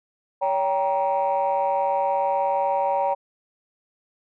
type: chord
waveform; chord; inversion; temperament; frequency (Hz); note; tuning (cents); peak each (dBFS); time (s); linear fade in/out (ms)
sine; G diminished; second; just; 564.5 / 784 / 940.8; Db5 / G5 / Bb5; +31 / 0 / +16; -23; 0.41-3.15; 20
effects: tanh soft clip ceiling -14 dBFS